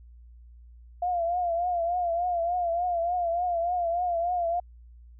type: tone with vibrato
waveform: sine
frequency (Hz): 696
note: F5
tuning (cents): -6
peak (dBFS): -24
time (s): 1.02-4.6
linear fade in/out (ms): 5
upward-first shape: triangle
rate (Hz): 3.4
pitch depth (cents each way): 82
effects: added 59 Hz sine -47 dBFS peak until 5.19 s